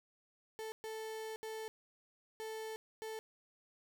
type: tone bursts at uneven times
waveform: 35% pulse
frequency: 440 Hz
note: A4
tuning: in tune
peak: -40 dBFS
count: 5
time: 0.59-0.72 / 0.84-1.36 / 1.43-1.68 / 2.4-2.76 / 3.02-3.19 s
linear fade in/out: 0 ms
effects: none